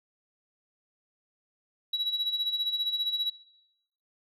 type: tone with tremolo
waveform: sine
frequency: 3900 Hz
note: B7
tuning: 23 cents flat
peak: -23 dBFS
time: 1.93-3.3 s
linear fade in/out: 5 ms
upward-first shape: sine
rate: 15 Hz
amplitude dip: 75%
effects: noise-tail reverb RT60 0.9 s tail -22 dB re dry + tanh soft clip ceiling -23 dBFS